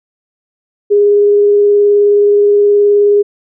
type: tone with vibrato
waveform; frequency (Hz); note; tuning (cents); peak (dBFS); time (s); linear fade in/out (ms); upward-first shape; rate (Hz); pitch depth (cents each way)
sine; 410; G#4; -22; -5; 0.9-3.23; 20; sine; 19; 10
effects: none